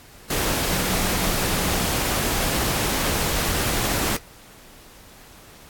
sine tone in noise, 185 Hz, F#3, in tune, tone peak -31 dBFS, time 0.71-1.87 s, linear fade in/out 5 ms, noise pink, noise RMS -23 dBFS, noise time 0.3-4.17 s, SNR -11 dB, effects pink hiss -47 dBFS RMS until 5.69 s + AAC 64 kbps

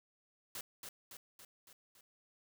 white noise with echo, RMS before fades -44 dBFS, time 0.55-0.61 s, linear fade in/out 2 ms, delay 280 ms, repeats 5, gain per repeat -4 dB, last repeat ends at 2.01 s, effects none

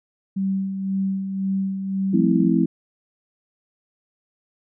sine tone with tremolo, 193.1 Hz, G3, 26 cents flat, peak -19 dBFS, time 0.36-2.48 s, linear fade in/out 10 ms, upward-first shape sine, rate 1.9 Hz, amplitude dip 50%
sine chord, F major seventh, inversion none, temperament just, 174.61 / 218.3 / 261.9 / 327.4 Hz, F3 / A3 / C4 / E4, 0 / -13 / +2 / -12 cents, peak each -21 dBFS, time 2.13-2.66 s, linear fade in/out 10 ms
effects none

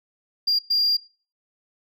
sine tone bursts at uneven times, 4788 Hz, D8, 33 cents sharp, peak -16 dBFS, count 2, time 0.47-0.59 / 0.7-0.97 s, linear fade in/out 10 ms, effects noise-tail reverb RT60 0.4 s tail -23 dB re dry + tanh soft clip ceiling -15 dBFS

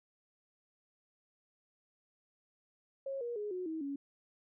sine tone with pitch steps, 544 / 476.3 / 417.1 / 365.2 / 319.7 / 280 Hz, C#5 / A#4 / G#4 / F#4 / D#4 / C#4, -33 / +37 / +7 / -23 / +47 / +18 cents, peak -36 dBFS, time 3.06-3.96 s, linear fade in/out 5 ms, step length 150 ms, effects none

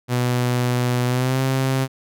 sawtooth tone with pitch glide, 123.5 to 132.36 Hz, B2 to C3, 0 to +20 cents, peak -14 dBFS, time 0.08-1.88 s, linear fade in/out 50 ms, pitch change +120 cents, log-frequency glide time 1.06-1.41 s, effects none

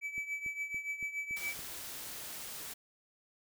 triangle tone with tremolo, 2300 Hz, D7, 37 cents flat, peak -31 dBFS, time 0.01-1.56 s, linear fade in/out 50 ms, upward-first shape triangle, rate 7 Hz, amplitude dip 80%
click train, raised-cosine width 3 ms, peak -40 dBFS, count 6, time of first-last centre 0.18-1.592 s, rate 3.54 Hz
white noise, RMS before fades -44 dBFS, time 1.36-2.74 s, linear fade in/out 10 ms
effects none

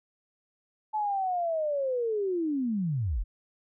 sine linear sweep, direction down, 869 to 32.7 Hz, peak -26 dBFS, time 0.93-3.24 s, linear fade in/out 20 ms, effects none

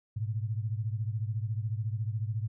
sine beating tone pair, 105.9 / 119.9 Hz, G#2 / A#2, +34 / +49 cents, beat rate 14 Hz, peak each -31 / -35 dBFS, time 0.16-2.48 s, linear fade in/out 10 ms, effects none

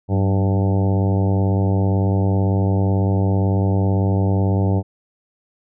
harmonic tone with a mistuned harmonic, 98 Hz, G2, in tune, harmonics 1 / 2 / 3 / 4 / 5 / 6 / 7 / 8 / 9, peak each -16 / -22 / -26 / -28 / -30 / -32 / -33 / -34 / -35 dBFS, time 0.08-4.83 s, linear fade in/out 50 ms, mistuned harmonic 2, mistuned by -66 cents, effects none

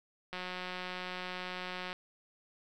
click train, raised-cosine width 0.3 ms, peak -24 dBFS, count 292, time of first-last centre 0.33-1.929 s, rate 182 Hz, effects 11-bit

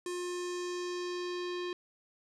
square tone with low-pass filter sweep, 355.8 Hz, F4, 32 cents sharp, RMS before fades -37 dBFS, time 0.06-1.73 s, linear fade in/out 2 ms, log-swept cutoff 8800 to 3800 Hz, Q 2, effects none

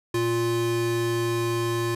square tone pair together, 116.54 / 349.4 Hz, A#2 / F4, 0 / +1 cents, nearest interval octave + perfect fifth, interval 1901 cents, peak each -29 / -25 dBFS, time 0.14-1.95 s, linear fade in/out 5 ms, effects resampled to 32000 Hz

